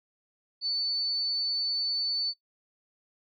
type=tone; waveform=sine; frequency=4495 Hz; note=C#8; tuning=23 cents sharp; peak=-26 dBFS; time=0.61-2.34 s; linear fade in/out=50 ms; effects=noise-tail reverb RT60 0.1 s tail -19 dB re dry + AAC 48 kbps